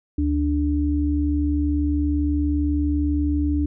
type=tone pair together; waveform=sine; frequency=73.96 / 293.7 Hz; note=D2 / D4; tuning=+13 / 0 cents; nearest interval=2 octaves; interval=2387 cents; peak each=-21 dBFS; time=0.18-3.66 s; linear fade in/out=5 ms; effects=none